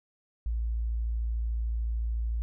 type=tone; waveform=sine; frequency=56.8 Hz; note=A#1; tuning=44 cents flat; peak=-27 dBFS; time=0.46-2.42 s; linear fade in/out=0 ms; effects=none